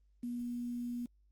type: tone with quantisation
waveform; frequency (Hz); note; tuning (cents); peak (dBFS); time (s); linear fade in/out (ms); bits
sine; 241.3; B3; -40; -36; 0.23-1.06; 5; 10
effects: added 50 Hz sine -65 dBFS peak until 1.31 s + Opus 24 kbps